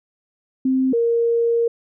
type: tone pair in turn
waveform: sine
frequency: 261.6 / 466.1 Hz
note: C4 / A#4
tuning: 0 / 0 cents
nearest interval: minor seventh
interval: 1000 cents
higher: second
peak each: -15 dBFS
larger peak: neither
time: 0.65-0.93 / 0.93-1.68 s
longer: second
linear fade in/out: 5 ms
effects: none